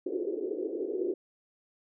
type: band-pass noise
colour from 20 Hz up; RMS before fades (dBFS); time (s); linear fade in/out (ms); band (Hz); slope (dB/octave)
white; -33; 0.06-1.14; 5; 330 to 430; 48
effects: none